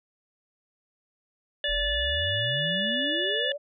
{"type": "harmonic tone", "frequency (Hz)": 581, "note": "D5", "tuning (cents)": -19, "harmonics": [1, 3, 5, 6], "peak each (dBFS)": [-32, -30, -30, -30], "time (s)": [1.64, 3.52], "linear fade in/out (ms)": 2}
{"type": "exponential sweep", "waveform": "sine", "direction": "up", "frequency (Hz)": [39.26, 600], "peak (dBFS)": -31, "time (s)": [1.68, 3.58], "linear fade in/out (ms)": 20}
{"effects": []}